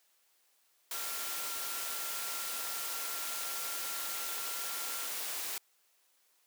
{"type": "tone in noise", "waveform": "sine", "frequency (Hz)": 1376, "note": "F6", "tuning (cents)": -26, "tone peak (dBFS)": -47, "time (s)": [0.94, 5.07], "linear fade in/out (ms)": 2, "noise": "white", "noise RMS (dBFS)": -38, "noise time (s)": [0.91, 5.58], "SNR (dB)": -12, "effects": ["white hiss -71 dBFS RMS until 6.46 s", "high-pass 400 Hz 12 dB/octave"]}